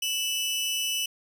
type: tone pair together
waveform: sawtooth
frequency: 2638 / 2961 Hz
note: E7 / F#7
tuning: +1 / +1 cents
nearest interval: major second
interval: 200 cents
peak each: -30 / -24 dBFS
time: 0.02-1.06 s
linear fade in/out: 5 ms
effects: none

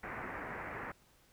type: low-pass noise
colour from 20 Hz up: white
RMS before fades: -43 dBFS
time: 0.03-0.92 s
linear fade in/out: 5 ms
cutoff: 2100 Hz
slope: 48 dB/octave
effects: pink hiss -67 dBFS RMS until 1.32 s

